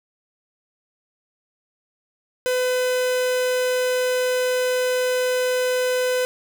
45% pulse tone, 504 Hz, B4, 35 cents sharp, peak -19 dBFS, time 2.46-6.25 s, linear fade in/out 0 ms, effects none

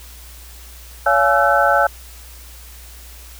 sine tone cluster, 566 / 690 / 844 / 1330 / 1518 Hz, C#5 / F5 / G#5 / E6 / F#6, +36 / -21 / +28 / +15 / +44 cents, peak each -18 dBFS, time 1.06-1.87 s, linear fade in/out 5 ms, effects added 60 Hz sine -38 dBFS peak until 3.39 s + white hiss -42 dBFS RMS until 3.39 s

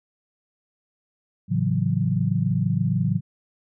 sine chord, F# minor seventh, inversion first, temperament equal, 110 / 138.59 / 164.81 / 185 Hz, A2 / C#3 / E3 / F#3, 0 / 0 / 0 / 0 cents, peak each -25 dBFS, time 1.48-3.21 s, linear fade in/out 50 ms, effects none

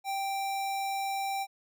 square tone, 784 Hz, G5, in tune, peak -31 dBFS, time 0.04-1.47 s, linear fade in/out 50 ms, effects none

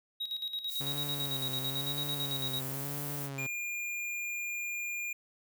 triangle tone with tremolo, 3810 Hz, A#7, 37 cents sharp, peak -31 dBFS, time 0.2-2.61 s, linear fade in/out 10 ms, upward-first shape square, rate 9 Hz, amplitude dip 65%
violet noise, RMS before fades -40 dBFS, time 0.67-3.3 s, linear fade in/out 50 ms
sawtooth tone with vibrato, 138.59 Hz, C#3, in tune, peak -34 dBFS, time 0.8-3.47 s, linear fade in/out 10 ms, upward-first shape sine, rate 1 Hz, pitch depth 76 cents each way
square tone, 2412 Hz, D7, 46 cents sharp, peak -35 dBFS, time 3.38-5.13 s, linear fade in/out 5 ms
effects none

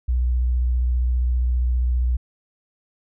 sine tone with vibrato, 61.5 Hz, B1, 7 cents flat, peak -17 dBFS, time 0.08-2.17 s, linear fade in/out 10 ms, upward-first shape square, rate 15 Hz, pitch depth 24 cents each way, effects none

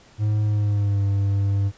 triangle tone with pitch glide, 106 to 99.47 Hz, G#2 to G2, +36 to +26 cents, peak -16 dBFS, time 0.18-1.72 s, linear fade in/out 50 ms, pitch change -110 cents, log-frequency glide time 0.43-1.03 s, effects pink hiss -52 dBFS RMS until 1.77 s + resampled to 16000 Hz

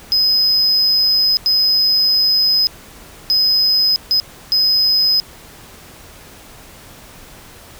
triangle tone bursts at uneven times, 5050 Hz, D#8, 25 cents sharp, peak -10 dBFS, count 5, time 0.12-1.37 / 1.46-2.67 / 3.3-3.96 / 4.11-4.2 / 4.52-5.2 s, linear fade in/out 0 ms, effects pink hiss -40 dBFS RMS until 7.79 s

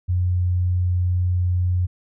sine tone, 89.8 Hz, F2, 49 cents sharp, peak -17 dBFS, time 0.08-1.87 s, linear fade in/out 20 ms, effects none

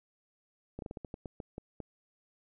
slowing click train, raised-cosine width 2 ms, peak -27 dBFS, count 11, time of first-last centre 0.79-1.803 s, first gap 32 ms, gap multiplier 1.24, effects none

